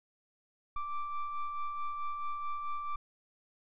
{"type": "ring-modulated tone", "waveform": "triangle", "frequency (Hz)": 587.3, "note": "D5", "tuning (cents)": 0, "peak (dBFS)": -28, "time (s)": [0.76, 2.96], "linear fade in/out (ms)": 5, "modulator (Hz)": 585, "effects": ["resampled to 8000 Hz"]}